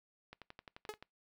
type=click train; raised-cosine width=0.3 ms; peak=-33 dBFS; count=9; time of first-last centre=0.33-1.026 s; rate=11.5 Hz
type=tone with exponential decay; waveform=sawtooth; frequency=424.9 Hz; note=G#4; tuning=40 cents sharp; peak=-32 dBFS; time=0.89-0.98 s; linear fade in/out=1 ms; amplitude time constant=18 ms
effects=noise-tail reverb RT60 0.2 s tail -24 dB re dry